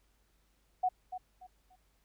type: tone with echo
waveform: sine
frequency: 738 Hz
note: F#5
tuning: 5 cents flat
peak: -26 dBFS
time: 0.83-0.89 s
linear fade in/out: 10 ms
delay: 290 ms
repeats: 3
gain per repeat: -11 dB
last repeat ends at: 1.76 s
effects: added 50 Hz sine -70 dBFS peak until 2.04 s + pink hiss -74 dBFS RMS until 2.04 s